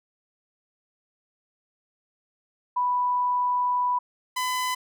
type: tone pair in turn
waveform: sine / sawtooth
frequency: 987.8 / 1007.4 Hz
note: B5 / B5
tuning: 0 / +34 cents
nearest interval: unison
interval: 34 cents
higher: second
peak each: -21 dBFS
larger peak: neither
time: 2.76-3.99 / 4.36-4.75 s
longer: first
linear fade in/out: 10 ms
effects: none